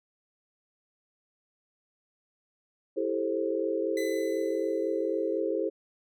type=chord; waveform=sine; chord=A minor seventh; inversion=second; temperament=just; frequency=330 / 396 / 440 / 528 Hz; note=E4 / G4 / A4 / C5; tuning=+2 / +18 / 0 / +16 cents; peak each=-32 dBFS; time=2.96-5.7 s; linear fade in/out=20 ms
type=tone with exponential decay; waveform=sawtooth; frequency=2009 Hz; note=B6; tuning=29 cents sharp; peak=-32 dBFS; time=3.97-5.4 s; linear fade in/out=2 ms; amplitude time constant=310 ms
effects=none